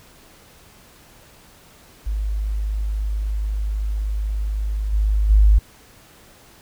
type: tone with level steps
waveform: sine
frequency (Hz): 51.91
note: G#1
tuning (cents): 0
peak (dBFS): -20 / -15 / -9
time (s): 2.06-5.59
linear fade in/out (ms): 10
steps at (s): 4.92 / 5.29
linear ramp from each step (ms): 20
effects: pink hiss -49 dBFS RMS until 6.61 s